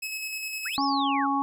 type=tone with tremolo; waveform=sawtooth; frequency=2576 Hz; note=E7; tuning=41 cents flat; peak=-27 dBFS; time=0.02-0.77 s; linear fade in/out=10 ms; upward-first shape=square; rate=9.8 Hz; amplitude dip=30%
type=linear two-way sweep; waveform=sine; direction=up then down; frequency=1200 to 5460 to 1200 Hz; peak=-31 dBFS; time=0.65-1.27 s; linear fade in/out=10 ms; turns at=0.83 s
type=harmonic tone; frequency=277.2 Hz; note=C#4; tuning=in tune; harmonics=1 / 3 / 4; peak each=-27 / -27 / -27 dBFS; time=0.78-1.42 s; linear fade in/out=0 ms
effects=none